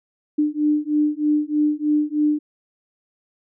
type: beating tone pair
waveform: sine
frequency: 297.9 / 301.1 Hz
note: D4 / D4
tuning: +25 / +43 cents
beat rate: 3.2 Hz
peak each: -20 dBFS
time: 0.38-2.39 s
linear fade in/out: 10 ms
effects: none